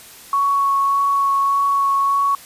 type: tone with vibrato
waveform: sine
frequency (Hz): 1111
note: C#6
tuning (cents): +4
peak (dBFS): -14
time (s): 0.33-2.35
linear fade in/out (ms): 2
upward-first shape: sine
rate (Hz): 1.7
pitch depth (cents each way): 10
effects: white hiss -41 dBFS RMS until 2.45 s + resampled to 32000 Hz